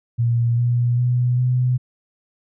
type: tone with pitch steps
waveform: sine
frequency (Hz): 118 / 120.8 / 123.4 / 125.7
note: A#2 / B2 / B2 / B2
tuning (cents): +22 / -38 / -1 / +31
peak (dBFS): -15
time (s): 0.18-1.78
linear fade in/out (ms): 20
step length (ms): 400
effects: none